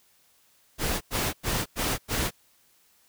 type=noise bursts; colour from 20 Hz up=pink; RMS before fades=-27 dBFS; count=5; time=0.78-2.31 s; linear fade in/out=50 ms; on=230 ms; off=95 ms; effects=white hiss -63 dBFS RMS until 3.08 s